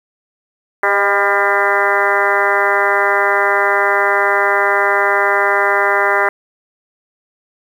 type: harmonic tone with a mistuned harmonic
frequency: 200 Hz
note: G3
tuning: 35 cents sharp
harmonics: 2 / 3 / 4 / 5 / 6 / 7 / 8 / 9 / 10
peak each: -20 / -20 / -20 / -20 / -20 / -20 / -20 / -20 / -20 dBFS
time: 0.83-6.29 s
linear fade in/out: 2 ms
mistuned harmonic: 3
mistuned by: +32 cents
effects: 7-bit